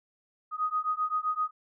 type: beating tone pair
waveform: sine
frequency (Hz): 1244.5 / 1252.2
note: D#6 / D#6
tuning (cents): 0 / +11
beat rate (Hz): 7.7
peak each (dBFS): -30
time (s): 0.51-1.51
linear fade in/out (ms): 50
effects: none